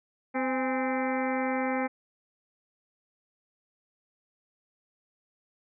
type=harmonic tone with a mistuned harmonic; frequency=258.6 Hz; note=C4; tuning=20 cents flat; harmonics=1 / 2 / 3 / 4 / 5 / 6 / 7 / 8 / 9; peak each=-30 / -32 / -33 / -40 / -40 / -41 / -41 / -38 / -42 dBFS; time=0.34-1.88 s; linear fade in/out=20 ms; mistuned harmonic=3; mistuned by=+71 cents; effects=none